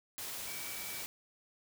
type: tone in noise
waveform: sine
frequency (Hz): 2298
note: D7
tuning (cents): -38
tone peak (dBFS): -48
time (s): 0.47-1.02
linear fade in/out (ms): 0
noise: white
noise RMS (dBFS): -42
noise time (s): 0.18-1.06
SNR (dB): -9
effects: none